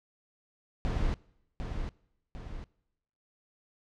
brown noise with echo, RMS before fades -29 dBFS, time 0.85-1.14 s, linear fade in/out 0 ms, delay 750 ms, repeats 2, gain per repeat -6 dB, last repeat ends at 2.64 s, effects noise-tail reverb RT60 0.9 s tail -24 dB re dry + low-pass 5000 Hz 12 dB/octave

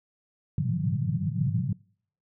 pink band-pass noise, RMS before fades -27 dBFS, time 0.58-1.73 s, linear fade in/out 2 ms, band 100 to 190 Hz, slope 96 dB/octave, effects noise-tail reverb RT60 0.6 s tail -26 dB re dry

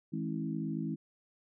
harmonic tone with a mistuned harmonic, 53.8 Hz, A1, 38 cents flat, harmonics 3 / 4 / 5 / 6, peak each -37 / -38 / -39 / -40 dBFS, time 0.12-0.96 s, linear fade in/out 20 ms, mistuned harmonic 4, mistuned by -37 cents, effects none

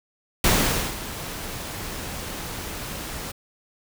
pink noise with ADSR envelope, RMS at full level -18 dBFS, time 0.44-3.32 s, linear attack 3 ms, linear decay 510 ms, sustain -15 dB, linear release 10 ms, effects none

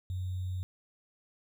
sine tone with sample-and-hold, 92 Hz, F#2, 9 cents flat, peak -32 dBFS, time 0.1-0.63 s, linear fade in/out 0 ms, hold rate 3675 Hz, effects none

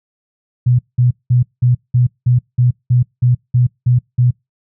sine tone bursts, 123.47 Hz, B2, in tune, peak -8 dBFS, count 12, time 0.66-4.31 s, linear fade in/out 10 ms, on 130 ms, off 190 ms, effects noise-tail reverb RT60 0.2 s tail -26 dB re dry

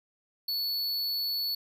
square tone, 4430 Hz, C#8, 2 cents flat, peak -29 dBFS, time 0.48-1.55 s, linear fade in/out 5 ms, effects none

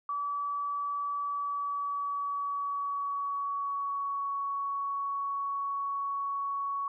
sine tone with pitch glide, 1149 to 1116.9 Hz, D6 to C#6, -38 to +13 cents, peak -30 dBFS, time 0.09-6.88 s, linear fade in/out 2 ms, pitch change -49 cents, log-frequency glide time 1.2-4.34 s, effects none

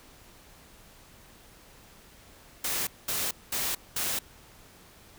white noise bursts, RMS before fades -30 dBFS, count 4, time 2.64-4.19 s, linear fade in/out 5 ms, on 230 ms, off 210 ms, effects pink hiss -54 dBFS RMS until 5.18 s

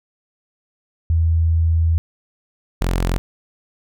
sine / sawtooth tone pair in turn, 82 / 43.93 Hz, E2 / F1, -9 / +11 cents, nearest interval major seventh, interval 1080 cents, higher first, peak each -13 / -13 dBFS, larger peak neither, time 1.1-1.98 / 2.81-3.18 s, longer first, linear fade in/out 0 ms, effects none

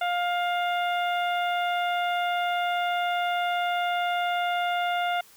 harmonic tone, 705 Hz, F5, 16 cents sharp, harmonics 1 / 2 / 3 / 4 / 5, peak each -25 / -31 / -35 / -37 / -39 dBFS, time 0.01-5.21 s, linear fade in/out 5 ms, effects white hiss -54 dBFS RMS until 5.36 s

